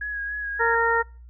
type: tone with vibrato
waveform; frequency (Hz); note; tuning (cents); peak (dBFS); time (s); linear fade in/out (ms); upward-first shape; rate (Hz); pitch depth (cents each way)
sine; 1661.2; G#6; 0; -27; 0.01-0.75; 5; sine; 3.5; 26
type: harmonic tone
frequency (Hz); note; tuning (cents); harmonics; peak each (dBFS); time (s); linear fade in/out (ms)
461.6; A#4; -17; 1 / 2 / 3 / 4; -24 / -24 / -24 / -24; 0.59-1.03; 20
effects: noise-tail reverb RT60 0.4 s tail -26 dB re dry + added 60 Hz sine -42 dBFS peak until 1.29 s